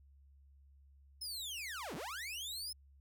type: linear two-way sweep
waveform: sawtooth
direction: down then up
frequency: 5250 to 126.5 to 5250 Hz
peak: -38 dBFS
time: 1.21-2.73 s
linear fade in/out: 10 ms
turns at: 1.95 s
effects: added 69 Hz sine -60 dBFS peak until 3 s